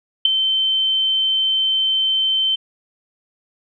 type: tone with ADSR envelope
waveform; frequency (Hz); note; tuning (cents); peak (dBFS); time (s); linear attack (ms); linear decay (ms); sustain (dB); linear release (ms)
sine; 3093; G7; -24; -6; 0.25-2.56; 5; 7; -9; 14
effects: none